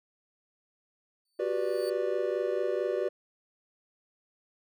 sawtooth tone with exponential growth, 4539 Hz, C#8, 40 cents sharp, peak -38 dBFS, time 1.25-1.9 s, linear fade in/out 5 ms, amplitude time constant 140 ms
triangle chord, G major seventh, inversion third, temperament just, 367.5 / 392 / 490 / 588 Hz, F#4 / G4 / B4 / D5, -12 / 0 / -14 / +2 cents, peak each -31 dBFS, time 1.39-3.09 s, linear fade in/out 10 ms
effects none

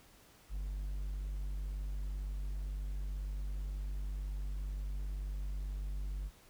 triangle tone, 49 Hz, G1, in tune, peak -34 dBFS, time 0.49-6.31 s, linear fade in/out 50 ms, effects pink hiss -62 dBFS RMS until 6.49 s

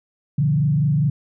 sine tone with frequency modulation, 146.83 Hz, D3, in tune, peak -15 dBFS, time 0.38-1.1 s, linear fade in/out 5 ms, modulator 24.8 Hz, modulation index 0.83, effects none

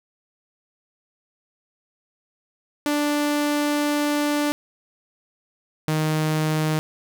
sawtooth tone pair in turn, 293.7 / 155.58 Hz, D4 / D#3, 0 / 0 cents, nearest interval major seventh, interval 1100 cents, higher first, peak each -16 dBFS, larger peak neither, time 2.86-4.52 / 5.88-6.79 s, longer first, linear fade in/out 0 ms, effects none

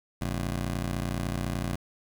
20% pulse ring-modulated tone, 90 Hz, F#2, 47 cents flat, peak -21 dBFS, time 0.21-1.76 s, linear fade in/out 5 ms, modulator 28.1 Hz, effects 10-bit

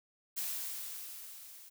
blue noise with level ramp, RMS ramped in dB -36 to -54 dBFS, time 0.36-1.7 s, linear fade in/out 20 ms, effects none

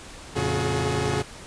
sawtooth tone cluster, 85.8 / 112.5 / 137.9 / 364.2 / 423.3 Hz, F2 / A2 / C#3 / F#4 / G#4, -30 / +39 / -9 / -27 / +33 cents, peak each -27 / -27 / -24 / -26 / -24 dBFS, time 0.35-1.23 s, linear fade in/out 20 ms, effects pink hiss -42 dBFS RMS until 1.46 s + resampled to 22050 Hz

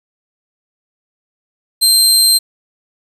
25% pulse tone, 4150 Hz, C8, 15 cents flat, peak -3 dBFS, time 1.81-2.39 s, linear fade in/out 20 ms, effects 7-bit

